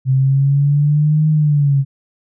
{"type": "linear two-way sweep", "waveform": "sine", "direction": "up then down", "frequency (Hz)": [130.5, 155.56, 135.7], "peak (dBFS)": -10, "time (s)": [0.05, 1.85], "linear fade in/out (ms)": 50, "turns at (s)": 1.29, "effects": []}